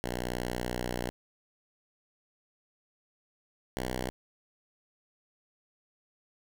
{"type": "tone pair in turn", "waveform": "5% pulse", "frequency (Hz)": [61, 62.93], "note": ["B1", "B1"], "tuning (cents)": [-21, 33], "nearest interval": "minor second", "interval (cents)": 54, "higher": "second", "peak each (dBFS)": -21, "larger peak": "neither", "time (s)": [[0.04, 1.1], [3.77, 4.1]], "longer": "first", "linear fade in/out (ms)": 0, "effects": []}